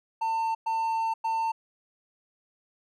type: tone bursts at uneven times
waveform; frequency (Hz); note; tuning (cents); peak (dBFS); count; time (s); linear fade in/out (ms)
triangle; 899; A5; +37; -23; 3; 0.21-0.55 / 0.66-1.14 / 1.24-1.52; 10
effects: none